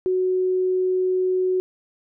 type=tone; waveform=sine; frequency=370 Hz; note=F#4; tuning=in tune; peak=-18 dBFS; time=0.06-1.6 s; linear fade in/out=0 ms; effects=none